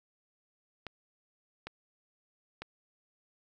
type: clicks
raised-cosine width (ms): 0.3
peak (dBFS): -24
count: 3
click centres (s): 0.867 / 1.67 / 2.62
effects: none